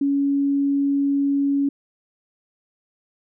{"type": "tone", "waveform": "sine", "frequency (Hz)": 280.1, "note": "C#4", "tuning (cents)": 18, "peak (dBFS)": -17, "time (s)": [0.01, 1.69], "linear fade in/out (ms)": 5, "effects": []}